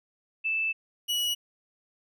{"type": "tone pair in turn", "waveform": ["sine", "40% pulse"], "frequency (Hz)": [2637, 2926], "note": ["E7", "F#7"], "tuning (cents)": [0, -20], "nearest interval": "major second", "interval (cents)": 180, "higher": "second", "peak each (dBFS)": -25, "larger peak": "neither", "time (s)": [[0.44, 0.73], [1.08, 1.35]], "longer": "first", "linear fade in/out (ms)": 20, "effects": []}